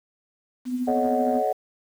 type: tone with tremolo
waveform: sine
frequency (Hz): 250.4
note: B3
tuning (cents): +24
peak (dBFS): -21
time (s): 0.65-1.43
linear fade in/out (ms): 50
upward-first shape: triangle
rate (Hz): 13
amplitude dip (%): 60
type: chord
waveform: sine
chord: D# half-diminished seventh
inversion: second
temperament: equal with one note detuned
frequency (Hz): 431.9 / 554.4 / 622.3 / 740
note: A4 / C#5 / D#5 / F#5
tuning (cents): -32 / 0 / 0 / 0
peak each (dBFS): -28 / -27 / -26 / -24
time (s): 0.87-1.53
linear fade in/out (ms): 10
effects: tanh soft clip ceiling -11 dBFS + 8-bit